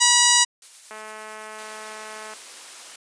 harmonic tone, 968 Hz, B5, 35 cents flat, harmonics 1 / 2 / 3 / 4 / 5 / 6 / 7 / 8 / 9, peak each -23 / -23 / -23 / -23 / -23 / -23 / -23 / -23 / -23 dBFS, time 0-0.45 s, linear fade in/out 20 ms
blue noise with tremolo, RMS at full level -41 dBFS, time 0.62-1.63 s, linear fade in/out 2 ms, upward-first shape sine, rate 8.9 Hz, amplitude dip 30%
click train, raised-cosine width 0.5 ms, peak -23 dBFS, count 309, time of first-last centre 0.91-2.336 s, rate 216 Hz
white noise, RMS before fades -40 dBFS, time 1.58-2.96 s, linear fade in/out 5 ms
effects high-pass 400 Hz 12 dB/octave + resampled to 22050 Hz

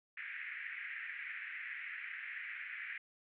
pink band-pass noise, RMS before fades -45 dBFS, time 0.17-2.98 s, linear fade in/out 5 ms, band 1700 to 2300 Hz, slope 48 dB/octave, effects none

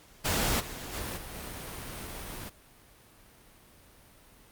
pink noise with level steps, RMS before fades -28 / -41 / -36 / -42 / -40 dBFS, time 0.24-2.5 s, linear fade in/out 20 ms, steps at 0.59 / 0.92 / 1.16 / 1.33 s, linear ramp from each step 20 ms, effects pink hiss -57 dBFS RMS until 4.51 s + Opus 48 kbps

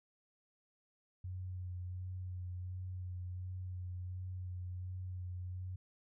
sine tone with vibrato, 91.1 Hz, F#2, 26 cents flat, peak -40 dBFS, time 1.24-5.76 s, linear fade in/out 5 ms, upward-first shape sine, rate 1.4 Hz, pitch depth 20 cents each way, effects none

